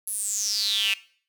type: tone with high-pass filter sweep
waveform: square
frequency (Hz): 103.83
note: G#2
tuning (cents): 0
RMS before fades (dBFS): -26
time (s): 0.07-0.94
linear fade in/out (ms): 5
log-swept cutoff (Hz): 11000 to 2600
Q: 9.5
effects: noise-tail reverb RT60 0.5 s tail -19 dB re dry